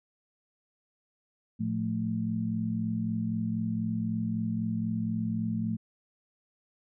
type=tone cluster; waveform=sine; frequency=112 / 176.7 / 220.6 Hz; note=A2 / F3 / A3; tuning=+31 / +21 / +5 cents; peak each=-34 / -34 / -30 dBFS; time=1.59-5.77 s; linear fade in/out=20 ms; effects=none